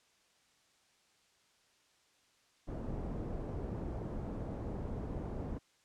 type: low-pass noise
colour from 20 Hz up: pink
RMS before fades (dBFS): -40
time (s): 2.67-5.59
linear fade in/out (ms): 20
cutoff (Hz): 530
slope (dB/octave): 12
effects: white hiss -70 dBFS RMS until 5.84 s + low-pass 7000 Hz 12 dB/octave